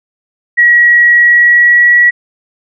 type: tone with pitch glide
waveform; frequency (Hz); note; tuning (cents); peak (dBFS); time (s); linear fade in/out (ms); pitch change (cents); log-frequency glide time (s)
sine; 1914 to 1930.7; A#6 to B6; +45 to -40; -3; 0.57-2.11; 20; +15; 1.14-1.98
effects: none